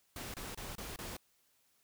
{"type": "noise bursts", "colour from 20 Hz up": "pink", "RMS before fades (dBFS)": -44, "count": 5, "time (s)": [0.16, 1.168], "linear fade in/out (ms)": 2, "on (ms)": 180, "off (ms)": 27, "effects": ["white hiss -73 dBFS RMS until 1.83 s"]}